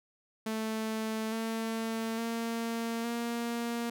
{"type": "tone with pitch steps", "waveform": "sawtooth", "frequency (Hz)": [220, 224.9, 229.9, 235], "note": ["A3", "A3", "A#3", "A#3"], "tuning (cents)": [0, 38, -24, 14], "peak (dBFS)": -28, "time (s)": [0.46, 3.9], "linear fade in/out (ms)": 5, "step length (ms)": 860, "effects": []}